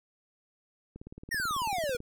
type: click train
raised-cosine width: 3 ms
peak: -31 dBFS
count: 20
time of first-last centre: 0.96-2.004 s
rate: 18.2 Hz
type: exponential sweep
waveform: square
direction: down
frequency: 1909 to 466.2 Hz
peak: -30 dBFS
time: 1.31-1.97 s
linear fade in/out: 10 ms
effects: none